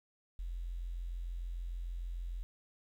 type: tone with quantisation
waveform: sine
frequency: 43.34 Hz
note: F1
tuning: 12 cents flat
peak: -37 dBFS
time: 0.39-2.43 s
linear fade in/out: 0 ms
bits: 11
effects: none